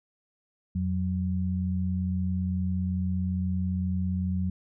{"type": "tone pair together", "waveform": "sine", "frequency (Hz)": [87.31, 185], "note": ["F2", "F#3"], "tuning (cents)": [0, 0], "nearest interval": "octave + minor second", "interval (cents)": 1300, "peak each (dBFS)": -28, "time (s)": [0.75, 4.5], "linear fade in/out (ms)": 5, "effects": []}